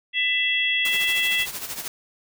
harmonic tone, 666 Hz, E5, 18 cents sharp, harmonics 3 / 4 / 5, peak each -24 / -24 / -24 dBFS, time 0.13-1.47 s, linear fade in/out 50 ms
white noise with tremolo, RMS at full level -30 dBFS, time 0.85-1.88 s, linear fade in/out 2 ms, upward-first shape sine, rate 13 Hz, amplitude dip 65%
effects none

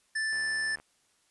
square tone, 1760 Hz, A6, in tune, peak -29 dBFS, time 0.15-0.76 s, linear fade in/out 10 ms
click train, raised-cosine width 0.5 ms, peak -34 dBFS, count 36, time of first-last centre 0.33-0.8 s, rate 74.5 Hz
effects white hiss -69 dBFS RMS until 1.3 s + resampled to 24000 Hz

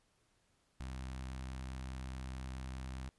sawtooth tone with notch filter, 64.8 Hz, C2, 16 cents flat, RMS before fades -44 dBFS, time 0.8-3.09 s, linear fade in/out 0 ms, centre 450 Hz, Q 1.1, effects pink hiss -75 dBFS RMS until 3.18 s + resampled to 24000 Hz

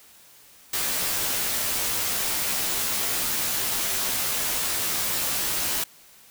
white noise with comb filter, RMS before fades -26 dBFS, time 0.73-5.84 s, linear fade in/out 5 ms, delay 14 ms, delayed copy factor -0.65, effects white hiss -52 dBFS RMS until 6.3 s

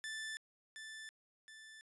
sawtooth tone with echo, 1760 Hz, A6, in tune, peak -38 dBFS, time 0.04-0.37 s, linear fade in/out 0 ms, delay 720 ms, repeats 2, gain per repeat -6 dB, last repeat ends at 1.81 s, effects resampled to 24000 Hz

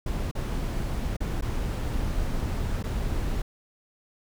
brown noise with dropouts, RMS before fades -28 dBFS, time 0.06-3.42 s, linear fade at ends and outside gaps 5 ms, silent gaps 0.313-0.351 / 1.167-1.204 / 1.411-1.422 / 2.828-2.838 s, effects none

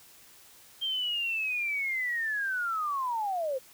sine linear sweep, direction down, 3180 to 500 Hz, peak -28 dBFS, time 0.81-3.59 s, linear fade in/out 20 ms, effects white hiss -55 dBFS RMS until 3.73 s

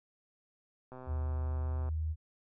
click train, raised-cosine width 1 ms, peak -34 dBFS, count 125, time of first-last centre 0.92-1.889 s, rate 128 Hz
sine tone with pitch glide, 77.78 to 78.73 Hz, D#2 to D#2, 0 to +21 cents, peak -31 dBFS, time 1.06-2.16 s, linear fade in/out 50 ms, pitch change +21 cents, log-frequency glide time 1.58-1.67 s
effects none

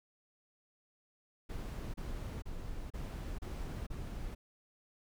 brown noise bursts, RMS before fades -41 dBFS, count 6, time 1.49-4.35 s, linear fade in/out 10 ms, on 450 ms, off 32 ms, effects none

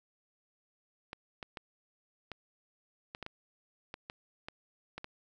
clicks, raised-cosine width 0.3 ms, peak -25 dBFS, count 12, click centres 1.131 / 1.428 / 1.572 / 2.317 / 3.149 / 3.227 / 3.264 / 3.941 / 4.099 / 4.485 / 4.98 / 5.044 s, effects none

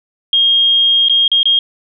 sine tone with dropouts, 3240 Hz, G#7, 43 cents flat, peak -8 dBFS, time 0.33-1.59 s, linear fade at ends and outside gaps 2 ms, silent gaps 1.085-1.096 / 1.279-1.316 / 1.431-1.455 s, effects none

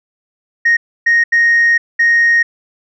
sine tone bursts at uneven times, 1864.7 Hz, A#6, in tune, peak -6 dBFS, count 4, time 0.65-0.77 / 1.06-1.24 / 1.32-1.78 / 1.99-2.43 s, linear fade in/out 10 ms, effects tanh soft clip ceiling -5 dBFS

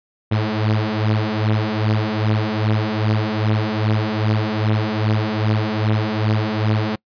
sawtooth beating tone pair, 106.6 / 109.1 Hz, G#2 / A2, +46 / -14 cents, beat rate 2.5 Hz, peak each -16 dBFS, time 0.31-6.96 s, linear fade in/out 10 ms, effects noise-tail reverb RT60 0.1 s tail -26 dB re dry + resampled to 11025 Hz

